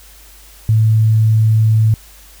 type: tone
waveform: sine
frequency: 110 Hz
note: A2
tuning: in tune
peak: -8 dBFS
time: 0.69-1.94 s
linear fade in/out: 0 ms
effects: added 50 Hz sine -42 dBFS peak until 2.4 s + white hiss -43 dBFS RMS until 2.4 s